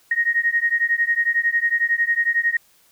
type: beating tone pair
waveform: sine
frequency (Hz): 1864.7 / 1875.7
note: A#6 / A#6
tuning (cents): 0 / +10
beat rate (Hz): 11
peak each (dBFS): -20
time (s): 0.11-2.57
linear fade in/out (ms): 5
effects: white hiss -57 dBFS RMS until 2.91 s